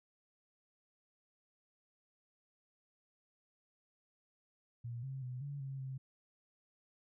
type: tone with pitch steps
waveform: sine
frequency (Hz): 118.7 / 133.9 / 125.7 / 142.2 / 135.4 / 132.5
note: A#2 / C3 / B2 / C#3 / C#3 / C3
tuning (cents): +32 / +40 / +31 / +45 / -40 / +22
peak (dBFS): -40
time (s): 4.84-5.98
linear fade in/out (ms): 10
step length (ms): 190
effects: none